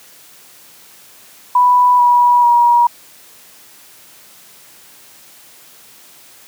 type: tone with pitch steps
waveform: sine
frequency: 987.8 / 971.4 / 955.3 Hz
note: B5 / B5 / A#5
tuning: 0 / -29 / +42 cents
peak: -7 dBFS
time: 1.55-2.87 s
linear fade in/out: 5 ms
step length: 440 ms
effects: white hiss -43 dBFS RMS until 6.47 s + high-pass 100 Hz 12 dB/octave

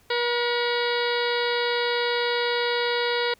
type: harmonic tone with a mistuned harmonic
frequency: 480 Hz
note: B4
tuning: 49 cents flat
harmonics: 1 / 2 / 3 / 4 / 5 / 6 / 7 / 8 / 9 / 10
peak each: -25 / -30 / -31 / -32 / -34 / -36 / -36 / -33 / -36 / -38 dBFS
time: 0.1-3.34 s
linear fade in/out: 5 ms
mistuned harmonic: 5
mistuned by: -110 cents
effects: pink hiss -59 dBFS RMS until 3.39 s

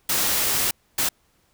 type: noise bursts at uneven times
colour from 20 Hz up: white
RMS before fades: -22 dBFS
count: 2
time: 0.09-0.71 / 0.98-1.09 s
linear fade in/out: 5 ms
effects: pink hiss -64 dBFS RMS until 1.53 s

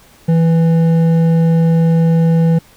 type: tone with hard clipping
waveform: triangle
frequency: 164.81 Hz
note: E3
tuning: in tune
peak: -10 dBFS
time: 0.28-2.59 s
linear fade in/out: 10 ms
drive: 11 dB
effects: pink hiss -46 dBFS RMS until 2.76 s

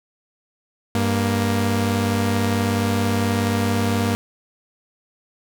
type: tone pair together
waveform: sawtooth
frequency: 98.6 / 234.3 Hz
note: G2 / A#3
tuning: +11 / +9 cents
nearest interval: octave + minor third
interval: 1498 cents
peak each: -17 dBFS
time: 0.95-4.15 s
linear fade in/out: 0 ms
effects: none

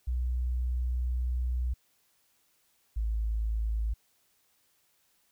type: tone pair in turn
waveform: sine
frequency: 61.74 / 54.63 Hz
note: B1 / A1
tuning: 0 / -12 cents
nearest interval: major second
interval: 212 cents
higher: first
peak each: -27 dBFS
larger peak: neither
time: 0.07-1.74 / 2.96-3.94 s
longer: first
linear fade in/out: 10 ms
effects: white hiss -70 dBFS RMS until 5.31 s

